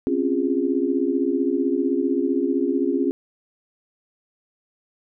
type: chord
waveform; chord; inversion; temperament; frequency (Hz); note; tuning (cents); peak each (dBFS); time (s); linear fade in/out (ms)
sine; Db major seventh; third; equal with one note detuned; 261.6 / 277.2 / 349.2 / 409.4; C4 / Db4 / F4 / Ab4; 0 / 0 / 0 / -25; -25 / -23 / -24 / -26; 0.07-3.11; 0
effects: none

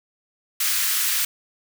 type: high-pass noise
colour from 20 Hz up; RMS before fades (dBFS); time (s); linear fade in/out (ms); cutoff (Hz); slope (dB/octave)
white; -22; 0.6-1.25; 5; 1300; 24
effects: none

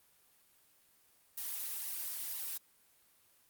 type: noise with flanger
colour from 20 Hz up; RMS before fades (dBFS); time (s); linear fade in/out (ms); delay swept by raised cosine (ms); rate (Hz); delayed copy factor
blue; -40; 1.37-2.58; 10; 1 to 4; 2; +0.6
effects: white hiss -68 dBFS RMS until 3.49 s + Opus 32 kbps

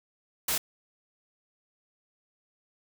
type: noise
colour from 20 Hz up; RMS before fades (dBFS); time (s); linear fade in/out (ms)
white; -28; 0.48-0.58; 5
effects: none

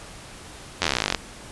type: slowing click train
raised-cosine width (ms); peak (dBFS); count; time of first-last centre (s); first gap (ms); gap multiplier
0.2; -3; 21; 0.82-1.148; 11; 1.04
effects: pink hiss -42 dBFS RMS until 1.51 s + resampled to 24000 Hz

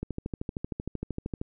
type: click train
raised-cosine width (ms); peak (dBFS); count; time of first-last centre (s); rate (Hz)
3; -19; 19; 0.03-1.415; 13
effects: none

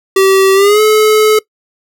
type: tone with pitch glide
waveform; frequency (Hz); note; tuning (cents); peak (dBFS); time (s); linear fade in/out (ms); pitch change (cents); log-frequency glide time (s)
square; 385.3 to 430; G4 to A4; -30 to -40; -6; 0.16-1.39; 5; +190; 0.54-0.81
effects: noise-tail reverb RT60 0.1 s tail -21 dB re dry

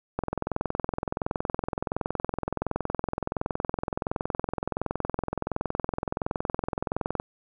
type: click train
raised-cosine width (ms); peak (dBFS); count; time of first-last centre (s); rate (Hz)
1; -13; 151; 0.19-7.199; 21.4
effects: none

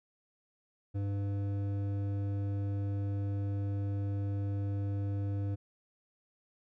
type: tone with hard clipping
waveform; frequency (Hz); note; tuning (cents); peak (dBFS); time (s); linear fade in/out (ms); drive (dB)
triangle; 100; G2; +35; -33; 0.94-5.56; 20; 14
effects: none

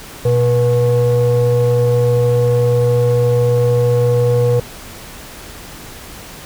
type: tone pair together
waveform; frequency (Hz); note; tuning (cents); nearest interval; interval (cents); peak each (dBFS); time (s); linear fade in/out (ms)
sine; 121.3 / 484.6; B2 / B4; -31 / -33; 2 octaves; 2398; -11; 0.25-4.6; 5
effects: tanh soft clip ceiling -7 dBFS + pink hiss -34 dBFS RMS until 6.45 s

